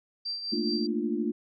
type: tone with tremolo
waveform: sine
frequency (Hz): 4699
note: D8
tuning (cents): 0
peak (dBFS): -29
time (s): 0.25-0.87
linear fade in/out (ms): 10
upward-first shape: triangle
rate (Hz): 4.8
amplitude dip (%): 60
type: chord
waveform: sine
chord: Bb major seventh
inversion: third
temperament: equal with one note detuned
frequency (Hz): 220 / 233.1 / 297.8 / 349.2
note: A3 / Bb3 / D4 / F4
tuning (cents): 0 / 0 / +24 / 0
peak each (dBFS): -32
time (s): 0.52-1.32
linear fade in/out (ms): 10
effects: none